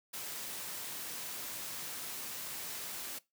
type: high-pass noise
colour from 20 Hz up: white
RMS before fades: -42 dBFS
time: 0.13-3.19 s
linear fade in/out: 10 ms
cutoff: 100 Hz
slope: 12 dB/octave
effects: noise-tail reverb RT60 0.2 s tail -20 dB re dry